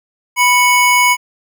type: tone pair together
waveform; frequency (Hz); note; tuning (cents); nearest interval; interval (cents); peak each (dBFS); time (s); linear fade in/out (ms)
square; 987.8 / 2219; B5 / C#7; 0 / +1; octave + major second; 1401; -12; 0.36-1.17; 50
effects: none